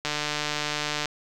click train, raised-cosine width 0.2 ms, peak -10 dBFS, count 151, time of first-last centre 0.05-1.057 s, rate 149 Hz, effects none

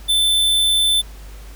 square tone, 3531 Hz, A7, 5 cents sharp, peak -14 dBFS, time 0.08-1.02 s, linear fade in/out 20 ms, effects added 50 Hz sine -34 dBFS peak until 1.55 s + pink hiss -45 dBFS RMS until 1.55 s

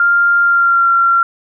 sine tone with pitch glide, 1396.9 to 1371.3 Hz, F6 to F6, 0 to -32 cents, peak -8 dBFS, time 0-1.23 s, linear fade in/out 2 ms, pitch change -32 cents, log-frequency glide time 0.41-0.89 s, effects none

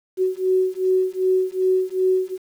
sine beating tone pair, 372 / 374.6 Hz, F#4 / F#4, +9 / +21 cents, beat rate 2.6 Hz, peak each -20 dBFS, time 0.17-2.38 s, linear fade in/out 50 ms, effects 8-bit

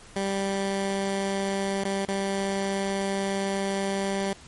15% pulse tone with dropouts, 196 Hz, G3, in tune, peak -19 dBFS, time 0.16-4.33 s, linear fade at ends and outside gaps 2 ms, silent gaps 1.839-1.85 / 2.05-2.084 s, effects pink hiss -49 dBFS RMS until 4.47 s + MP3 48 kbps

